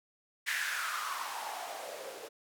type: noise with band-pass filter sweep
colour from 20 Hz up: blue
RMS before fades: -38 dBFS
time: 0.46-2.29 s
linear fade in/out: 20 ms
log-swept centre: 1900 to 430 Hz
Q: 4.6
effects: none